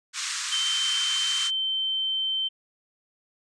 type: band-pass noise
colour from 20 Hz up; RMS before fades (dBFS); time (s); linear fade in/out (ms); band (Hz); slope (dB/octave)
white; -31; 0.13-1.51; 50; 1100 to 8200; 48
type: tone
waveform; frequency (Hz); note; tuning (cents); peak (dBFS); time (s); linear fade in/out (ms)
sine; 3100; G7; -20; -24; 0.51-2.49; 20
effects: none